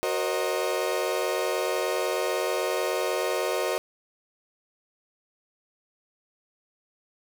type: chord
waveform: 35% pulse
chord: C half-diminished seventh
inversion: second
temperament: equal with one note detuned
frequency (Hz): 370 / 466.2 / 535.8 / 622.3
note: Gb4 / Bb4 / C5 / Eb5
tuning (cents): 0 / 0 / +41 / 0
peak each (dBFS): -29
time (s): 0.03-3.78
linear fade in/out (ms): 0
effects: none